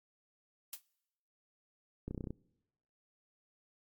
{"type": "noise with exponential decay", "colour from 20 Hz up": "blue", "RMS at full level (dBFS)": -37, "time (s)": [0.73, 0.82], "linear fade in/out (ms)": 2, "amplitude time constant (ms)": 19}
{"type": "clicks", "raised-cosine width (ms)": 3, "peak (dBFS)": -27, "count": 8, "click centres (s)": [2.08, 2.11, 2.147, 2.178, 2.208, 2.241, 2.272, 2.306]}
{"effects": ["noise-tail reverb RT60 0.9 s tail -24 dB re dry", "MP3 96 kbps"]}